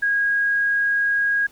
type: tone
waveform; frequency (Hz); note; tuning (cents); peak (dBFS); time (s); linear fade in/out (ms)
sine; 1640; G#6; -22; -17; 0.02-1.47; 10
effects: pink hiss -52 dBFS RMS until 1.51 s